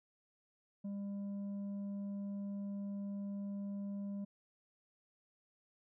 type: tone with tanh clipping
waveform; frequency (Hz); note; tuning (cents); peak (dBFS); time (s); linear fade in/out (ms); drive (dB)
sine; 200.2; G3; +37; -40; 0.84-4.25; 10; 5
effects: none